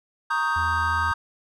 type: chord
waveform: triangle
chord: Eb dominant seventh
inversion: second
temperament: equal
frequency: 932.3 / 1108.7 / 1244.5 / 1568 Hz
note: Bb5 / Db6 / Eb6 / G6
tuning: 0 / 0 / 0 / 0 cents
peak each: -26 / -29 / -24 / -24 dBFS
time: 0.3-1.14 s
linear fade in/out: 10 ms
type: tone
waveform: triangle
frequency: 81.6 Hz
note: E2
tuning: 17 cents flat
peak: -27 dBFS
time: 0.56-1.12 s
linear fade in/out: 5 ms
effects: none